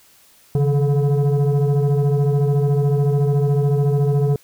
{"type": "tone with frequency modulation", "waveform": "sine", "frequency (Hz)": 138.59, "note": "C#3", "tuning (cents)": 0, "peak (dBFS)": -12, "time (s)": [0.55, 4.36], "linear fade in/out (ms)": 2, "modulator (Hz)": 291, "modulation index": 0.88, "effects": ["tanh soft clip ceiling -12 dBFS", "white hiss -52 dBFS RMS until 4.43 s"]}